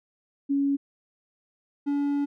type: tone pair in turn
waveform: sine / triangle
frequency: 279.5 / 285.2 Hz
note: C#4 / C#4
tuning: +14 / +49 cents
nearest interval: unison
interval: 35 cents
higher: second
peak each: -21 dBFS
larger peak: neither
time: 0.49-0.77 / 1.86-2.26 s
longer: second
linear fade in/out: 20 ms
effects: none